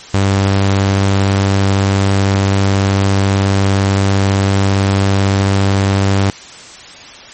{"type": "tone", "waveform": "sawtooth", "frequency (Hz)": 98, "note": "G2", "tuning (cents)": 0, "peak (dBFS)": -6, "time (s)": [0.14, 6.3], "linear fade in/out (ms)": 0, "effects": ["white hiss -34 dBFS RMS until 7.33 s", "MP3 32 kbps"]}